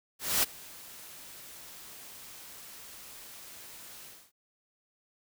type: noise with ADSR envelope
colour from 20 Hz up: white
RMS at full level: -25 dBFS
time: 0.19-4.32 s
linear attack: 240 ms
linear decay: 19 ms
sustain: -23 dB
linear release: 270 ms
effects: none